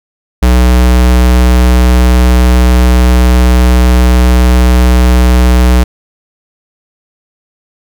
square tone, 61.74 Hz, B1, in tune, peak -4 dBFS, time 0.42-5.84 s, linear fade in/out 10 ms, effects none

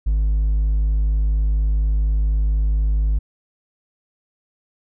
sine tone with hard clipping, 52.1 Hz, G#1, 6 cents sharp, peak -16 dBFS, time 0.06-3.19 s, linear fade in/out 10 ms, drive 2 dB, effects none

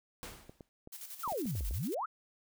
pink noise with exponential decay, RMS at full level -42 dBFS, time 0.23-0.69 s, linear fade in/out 0 ms, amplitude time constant 100 ms
clicks, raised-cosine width 2 ms, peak -35 dBFS, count 9, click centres 0.495 / 0.608 / 0.874 / 1.277 / 1.322 / 1.457 / 1.553 / 1.608 / 1.71 s
blue noise with tremolo, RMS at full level -45 dBFS, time 0.92-1.95 s, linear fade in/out 10 ms, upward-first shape square, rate 11 Hz, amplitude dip 55%
sine exponential two-way sweep, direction down then up, 1432 to 41.79 to 1432 Hz, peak -33 dBFS, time 1.23-2.06 s, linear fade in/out 10 ms, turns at 1.68 s
effects none

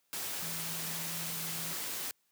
sine tone in noise, 164.81 Hz, E3, in tune, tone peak -45 dBFS, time 0.42-1.73 s, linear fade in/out 0 ms, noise white, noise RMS -38 dBFS, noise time 0.13-2.11 s, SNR -10 dB, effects white hiss -75 dBFS RMS until 2.31 s + high-pass 100 Hz 12 dB/octave

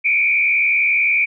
sine tone with frequency modulation, 2349 Hz, D7, in tune, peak -13 dBFS, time 0.04-1.26 s, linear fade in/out 20 ms, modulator 71.2 Hz, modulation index 1.5, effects none

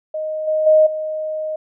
sine tone with level steps, 622 Hz, D#5, 1 cent flat, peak -21 / -15 / -8 / -21 dBFS, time 0.14-1.56 s, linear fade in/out 5 ms, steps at 0.47 / 0.66 / 0.86 s, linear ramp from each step 10 ms, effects none

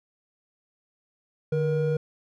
triangle tone pair together, 149.9 / 475.9 Hz, D3 / A#4, +36 / +36 cents, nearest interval octave + minor sixth, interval 2000 cents, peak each -23 dBFS, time 1.52-1.97 s, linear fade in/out 5 ms, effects none

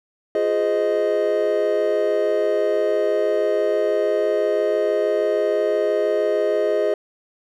triangle chord, F minor seventh, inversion none, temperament equal with one note detuned, 349.2 / 415.3 / 515.5 / 622.3 Hz, F4 / Ab4 / C5 / Eb5, 0 / 0 / -26 / 0 cents, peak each -25 / -19 / -24 / -19 dBFS, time 0.35-6.94 s, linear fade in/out 2 ms, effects none

